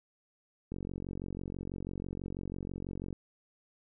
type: click train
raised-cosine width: 3 ms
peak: -26 dBFS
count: 112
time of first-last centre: 0.72-3.128 s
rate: 46.1 Hz
effects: none